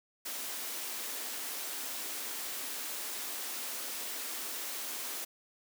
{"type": "high-pass noise", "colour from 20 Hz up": "white", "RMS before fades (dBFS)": -39, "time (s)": [0.25, 5.25], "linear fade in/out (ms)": 10, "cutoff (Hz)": 220, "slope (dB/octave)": 96, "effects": []}